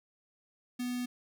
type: tone with notch filter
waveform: square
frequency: 246.9 Hz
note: B3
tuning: in tune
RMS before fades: -35 dBFS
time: 0.79-1.06 s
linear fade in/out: 10 ms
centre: 890 Hz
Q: 0.69
effects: none